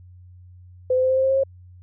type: tone with pitch steps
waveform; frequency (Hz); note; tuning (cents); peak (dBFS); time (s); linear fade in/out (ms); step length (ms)
sine; 509 / 513.4 / 517.9 / 522.4 / 526.9 / 531.5 / 536.2 / 540.8; C5 / C5 / C5 / C5 / C5 / C5 / C5 / C#5; -48 / -33 / -18 / -3 / +12 / +27 / +42 / -43; -16; 0.9-1.436; 5; 67
effects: added 90 Hz sine -43 dBFS peak until 1.82 s